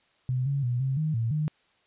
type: tone with pitch steps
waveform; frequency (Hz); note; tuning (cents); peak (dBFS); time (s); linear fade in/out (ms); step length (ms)
sine; 127.4 / 139.7 / 122.2 / 133.3 / 155.5 / 114.5 / 152.6; C3 / C#3 / B2 / C3 / D#3 / A#2 / D#3; -46 / +14 / -18 / +33 / -1 / -31 / -33; -24; 0.29-1.48; 0; 170
effects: white hiss -66 dBFS RMS until 1.86 s + resampled to 8000 Hz